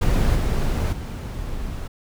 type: noise with level steps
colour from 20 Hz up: brown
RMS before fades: -18 / -21 / -29 dBFS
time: 0.01-1.88 s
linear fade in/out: 10 ms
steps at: 0.35 / 0.92 s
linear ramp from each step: 10 ms
effects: none